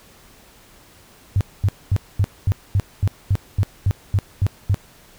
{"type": "tone bursts", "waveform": "sine", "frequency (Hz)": 98, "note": "G2", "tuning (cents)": 0, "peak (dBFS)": -13, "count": 13, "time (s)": [1.36, 4.744], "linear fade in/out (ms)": 0, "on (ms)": 48, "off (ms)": 230, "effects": ["pink hiss -49 dBFS RMS until 5.18 s"]}